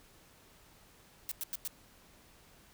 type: noise bursts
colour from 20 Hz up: blue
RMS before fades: -37 dBFS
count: 4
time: 1.29-1.675 s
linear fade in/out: 0 ms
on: 25 ms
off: 95 ms
effects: pink hiss -61 dBFS RMS until 2.73 s